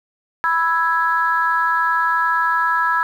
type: chord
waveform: sine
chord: E major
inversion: second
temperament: equal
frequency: 987.8 / 1318.5 / 1661.2 Hz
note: B5 / E6 / G#6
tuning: 0 / 0 / 0 cents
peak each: -19 dBFS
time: 0.44-3.03 s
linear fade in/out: 0 ms
effects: tanh soft clip ceiling -5 dBFS + 8-bit